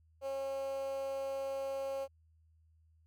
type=tone with high-pass filter; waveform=15% pulse; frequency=271.7 Hz; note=C#4; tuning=35 cents flat; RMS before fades=-38 dBFS; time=0.21-2.08 s; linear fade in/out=50 ms; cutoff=570 Hz; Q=8.4; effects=added 80 Hz sine -64 dBFS peak until 3.06 s